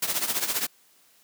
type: noise with tremolo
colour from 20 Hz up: white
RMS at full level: -24 dBFS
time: 0.02-0.67 s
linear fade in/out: 5 ms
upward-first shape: triangle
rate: 15 Hz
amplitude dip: 80%
effects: white hiss -60 dBFS RMS until 1.23 s + high-pass 150 Hz 12 dB/octave